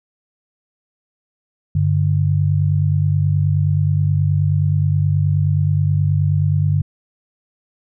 sine tone pair together, 97.38 / 146.83 Hz, G2 / D3, -11 / 0 cents, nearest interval perfect fifth, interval 711 cents, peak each -16 dBFS, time 1.75-6.82 s, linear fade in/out 5 ms, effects none

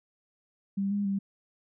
sine tone with pitch steps, 197.1 / 203.1 / 197 Hz, G3 / G#3 / G3, +10 / -38 / +9 cents, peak -26 dBFS, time 0.77-1.19 s, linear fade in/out 10 ms, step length 140 ms, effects none

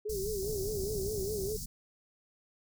sine tone with vibrato, 406.1 Hz, G#4, 39 cents flat, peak -33 dBFS, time 0.05-1.57 s, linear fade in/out 10 ms, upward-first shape sine, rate 4.9 Hz, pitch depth 120 cents each way
pink band-stop noise, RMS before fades -39 dBFS, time 0.09-1.66 s, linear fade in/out 10 ms, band 210 to 4800 Hz, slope 48 dB/octave
click train, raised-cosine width 2 ms, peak -35 dBFS, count 68, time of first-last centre 0.43-1.519 s, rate 61.5 Hz
effects none

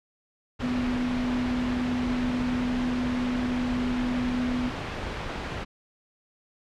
sine tone in noise, 247.9 Hz, B3, 7 cents sharp, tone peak -25 dBFS, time 0.62-4.7 s, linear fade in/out 20 ms, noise pink, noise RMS -32 dBFS, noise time 0.59-5.65 s, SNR +4 dB, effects low-pass 3000 Hz 12 dB/octave

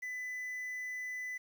triangle tone with quantisation, 2000 Hz, B6, 21 cents sharp, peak -36 dBFS, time 0.02-1.38 s, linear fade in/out 10 ms, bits 10, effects none

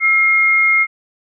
sine tone pair together, 1320 / 2137 Hz, E6 / C7, +2 / +36 cents, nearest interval minor sixth, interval 834 cents, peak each -21 / -10 dBFS, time 0-0.87 s, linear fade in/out 50 ms, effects none

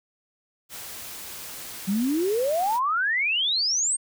white noise, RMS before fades -38 dBFS, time 0.69-2.8 s, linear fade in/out 50 ms
sine exponential sweep, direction up, 185 to 8740 Hz, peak -21 dBFS, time 1.87-3.97 s, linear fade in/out 20 ms
effects none

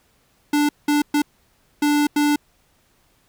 square tone bursts at uneven times, 293.7 Hz, D4, in tune, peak -16 dBFS, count 5, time 0.53-0.69 / 0.88-1.02 / 1.14-1.22 / 1.82-2.07 / 2.16-2.36 s, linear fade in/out 5 ms, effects pink hiss -61 dBFS RMS until 3.28 s

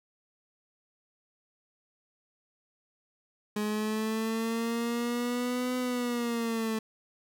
30% pulse linear two-way sweep, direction up then down, 209.3 to 252.3 to 219.2 Hz, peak -26 dBFS, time 3.56-6.79 s, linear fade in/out 5 ms, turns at 5.77 s, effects none

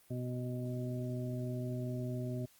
harmonic tone, 124.3 Hz, B2, 12 cents sharp, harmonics 1 / 2 / 3 / 5, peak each -37 / -41 / -45 / -46 dBFS, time 0.1-2.46 s, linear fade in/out 10 ms, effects white hiss -65 dBFS RMS until 2.59 s + Opus 32 kbps

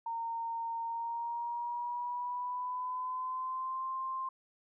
sine tone with pitch glide, 920 to 1050.7 Hz, A#5 to C6, -23 to +7 cents, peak -34 dBFS, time 0.06-4.29 s, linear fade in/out 5 ms, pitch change +230 cents, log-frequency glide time 0.84-3.86 s, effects none

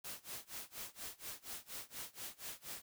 white noise with tremolo, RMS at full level -45 dBFS, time 0.04-2.82 s, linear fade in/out 5 ms, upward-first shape sine, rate 4.2 Hz, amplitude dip 95%, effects none

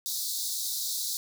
pink high-pass noise, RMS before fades -32 dBFS, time 0.06-1.17 s, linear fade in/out 0 ms, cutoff 3700 Hz, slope 96 dB/octave, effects none

